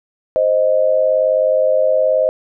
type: tone pair together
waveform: sine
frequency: 523.3 / 622.3 Hz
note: C5 / D#5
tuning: 0 / 0 cents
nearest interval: minor third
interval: 300 cents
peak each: -14 dBFS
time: 0.36-2.29 s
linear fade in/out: 0 ms
effects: none